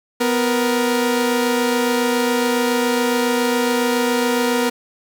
sawtooth tone pair together, 248.8 / 470.4 Hz, B3 / A#4, +13 / +16 cents, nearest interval major seventh, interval 1103 cents, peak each -15 dBFS, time 0.2-4.7 s, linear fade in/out 10 ms, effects none

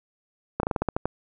slowing click train, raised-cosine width 1 ms, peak -10 dBFS, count 9, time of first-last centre 0.6-1.056 s, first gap 32 ms, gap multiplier 1.16, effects none

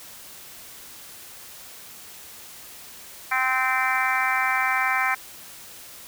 harmonic tone, 259.3 Hz, C4, 15 cents flat, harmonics 3 / 4 / 5 / 6 / 7 / 8 / 9, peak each -28 / -28 / -28 / -28 / -28 / -28 / -28 dBFS, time 3.31-5.15 s, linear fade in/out 10 ms, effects white hiss -43 dBFS RMS until 6.07 s

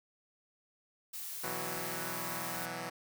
blue noise, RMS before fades -42 dBFS, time 1.13-2.66 s, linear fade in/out 10 ms
5% pulse chord, B suspended fourth, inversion none, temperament equal, 123.47 / 164.81 / 185 Hz, B2 / E3 / F#3, 0 / 0 / 0 cents, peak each -33 / -30 / -31 dBFS, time 1.43-2.9 s, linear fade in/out 10 ms
effects none

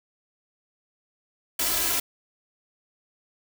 white noise with comb filter, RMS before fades -25 dBFS, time 1.59-2 s, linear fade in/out 5 ms, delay 3 ms, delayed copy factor +0.95, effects none

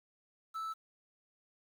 triangle tone with quantisation, 1314 Hz, E6, 6 cents flat, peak -35 dBFS, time 0.54-0.74 s, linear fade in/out 20 ms, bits 10, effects none

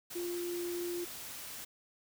sine tone in noise, 349.2 Hz, F4, in tune, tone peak -35 dBFS, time 0.15-1.05 s, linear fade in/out 10 ms, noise white, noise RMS -45 dBFS, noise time 0.1-1.65 s, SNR +7 dB, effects none

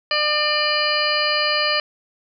harmonic tone with a mistuned harmonic, 600 Hz, D5, 37 cents sharp, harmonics 1 / 2 / 3 / 4 / 5 / 7 / 8, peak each -25 / -25 / -25 / -25 / -25 / -25 / -25 dBFS, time 0.11-1.8 s, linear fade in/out 2 ms, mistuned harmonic 5, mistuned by -23 cents, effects none

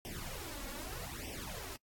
pink noise with flanger, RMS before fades -44 dBFS, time 0.05-1.76 s, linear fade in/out 0 ms, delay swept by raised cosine 0.35 to 3.65 ms, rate 0.81 Hz, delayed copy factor +0.95, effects noise-tail reverb RT60 0.1 s tail -25 dB re dry + AAC 64 kbps

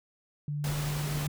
sine tone with pitch glide, 146.83 to 147.68 Hz, D3 to D3, 0 to +10 cents, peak -30 dBFS, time 0.48-1.28 s, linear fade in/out 2 ms, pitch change +10 cents, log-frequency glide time 0.73-0.93 s
pink noise, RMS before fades -37 dBFS, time 0.64-1.27 s, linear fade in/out 2 ms
effects none

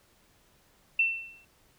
sine tone with exponential decay, 2690 Hz, E7, 34 cents sharp, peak -19 dBFS, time 0.99-1.45 s, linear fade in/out 5 ms, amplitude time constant 100 ms, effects pink hiss -64 dBFS RMS until 1.78 s

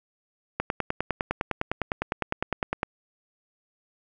click train, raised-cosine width 0.5 ms, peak -10 dBFS, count 23, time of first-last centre 0.6-2.831 s, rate 9.86 Hz, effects none

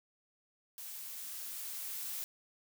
blue noise with level ramp, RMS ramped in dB -46 to -40 dBFS, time 0.78-2.24 s, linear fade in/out 0 ms, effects none

